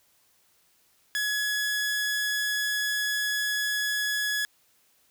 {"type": "tone", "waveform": "sawtooth", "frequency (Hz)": 1688, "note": "G#6", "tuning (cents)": 28, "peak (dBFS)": -22, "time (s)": [1.15, 4.45], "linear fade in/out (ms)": 0, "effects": ["white hiss -65 dBFS RMS until 5.1 s"]}